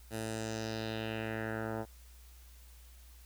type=tone with low-pass filter sweep; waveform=10% pulse; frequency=110.9 Hz; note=A2; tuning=14 cents sharp; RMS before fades=-38 dBFS; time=0.1-1.86 s; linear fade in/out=50 ms; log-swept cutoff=12000 to 1000 Hz; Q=2.5; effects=added 60 Hz sine -53 dBFS peak until 3.25 s + white hiss -62 dBFS RMS until 3.25 s